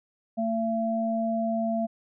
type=tone pair together; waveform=sine; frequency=225.4 / 675.4 Hz; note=A3 / E5; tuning=+42 / +42 cents; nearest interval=octave + perfect fifth; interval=1900 cents; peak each=-27 dBFS; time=0.37-1.87 s; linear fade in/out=20 ms; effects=none